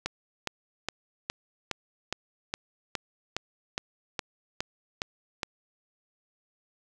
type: click train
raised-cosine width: 0.2 ms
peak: -12 dBFS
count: 14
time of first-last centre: 0.06-5.432 s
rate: 2.42 Hz
effects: none